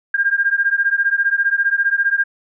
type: beating tone pair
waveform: sine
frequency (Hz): 1600 / 1615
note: G6 / G#6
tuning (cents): +35 / -49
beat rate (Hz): 15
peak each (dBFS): -17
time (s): 0.14-2.24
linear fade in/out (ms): 5
effects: none